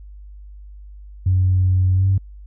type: tone with pitch glide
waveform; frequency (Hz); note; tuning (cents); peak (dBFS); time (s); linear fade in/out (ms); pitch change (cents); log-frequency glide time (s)
sine; 92.5 to 96.26; F#2 to G2; 0 to -31; -12; 1.26-2.18; 5; +69; 1.94-2.06
effects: tanh soft clip ceiling -8 dBFS + added 50 Hz sine -36 dBFS peak until 2.46 s